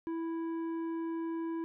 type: tone with tanh clipping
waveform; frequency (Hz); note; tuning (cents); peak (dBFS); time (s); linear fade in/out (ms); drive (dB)
triangle; 329.6; E4; 0; -35; 0.07-1.64; 0; 13
effects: none